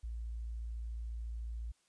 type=tone; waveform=sine; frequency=57 Hz; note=A#1; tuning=38 cents flat; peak=-38 dBFS; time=0.03-1.72 s; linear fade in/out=10 ms; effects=white hiss -74 dBFS RMS until 1.88 s + resampled to 22050 Hz